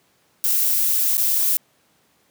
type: noise with dropouts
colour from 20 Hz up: violet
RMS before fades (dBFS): -19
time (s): 0.44-1.57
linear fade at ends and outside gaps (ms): 0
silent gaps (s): 1.17-1.179
effects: pink hiss -61 dBFS RMS until 2.3 s + high-pass 150 Hz 12 dB/octave